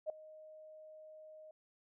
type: tone with ADSR envelope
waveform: sine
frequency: 622.3 Hz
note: D#5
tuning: in tune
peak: -32 dBFS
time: 0.06-1.51 s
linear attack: 38 ms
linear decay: 3 ms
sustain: -20 dB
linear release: 3 ms
effects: none